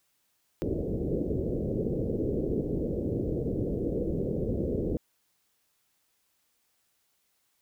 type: low-pass noise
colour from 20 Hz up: white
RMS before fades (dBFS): -30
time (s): 0.62-4.97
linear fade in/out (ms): 0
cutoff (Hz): 500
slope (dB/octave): 48
effects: white hiss -73 dBFS RMS until 7.61 s